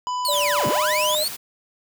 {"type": "harmonic tone", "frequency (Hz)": 996, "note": "B5", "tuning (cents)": 14, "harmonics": [1, 3, 5, 7], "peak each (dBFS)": [-23, -37, -41, -41], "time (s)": [0.07, 1.15], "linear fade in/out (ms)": 0}
{"type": "linear two-way sweep", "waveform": "sawtooth", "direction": "down then up", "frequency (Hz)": [4540, 94.6, 4540], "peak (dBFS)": -19, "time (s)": [0.25, 1.28], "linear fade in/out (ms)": 0, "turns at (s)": 0.67}
{"type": "tone with pitch glide", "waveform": "sine", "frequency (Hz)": [584, 609.5], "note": ["D5", "D#5"], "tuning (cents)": [-10, -36], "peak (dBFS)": -23, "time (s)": [0.28, 1.24], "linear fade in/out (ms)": 10, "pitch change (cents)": 74, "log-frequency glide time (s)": [0.61, 0.82]}
{"type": "noise", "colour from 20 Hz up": "white", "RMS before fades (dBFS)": -33, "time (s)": [0.31, 1.37], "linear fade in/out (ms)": 20}
{"effects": []}